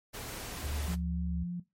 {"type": "noise", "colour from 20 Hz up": "pink", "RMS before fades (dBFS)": -41, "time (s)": [0.13, 0.96], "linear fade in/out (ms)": 20}
{"type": "tone", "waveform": "sine", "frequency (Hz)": 72.9, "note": "D2", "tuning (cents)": -12, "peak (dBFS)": -33, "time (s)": [0.63, 1.44], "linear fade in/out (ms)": 10}
{"type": "tone with vibrato", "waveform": "sine", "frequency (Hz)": 174.61, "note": "F3", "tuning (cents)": 0, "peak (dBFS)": -33, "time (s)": [0.88, 1.6], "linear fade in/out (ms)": 5, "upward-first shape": "sine", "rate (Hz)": 3.4, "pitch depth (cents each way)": 15}
{"effects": ["noise-tail reverb RT60 0.2 s tail -17 dB re dry", "MP3 64 kbps"]}